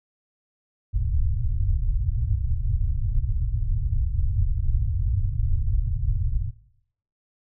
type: low-pass noise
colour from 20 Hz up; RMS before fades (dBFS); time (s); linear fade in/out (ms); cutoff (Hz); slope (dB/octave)
pink; -23; 0.93-6.51; 20; 120; 48
effects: noise-tail reverb RT60 0.7 s tail -17 dB re dry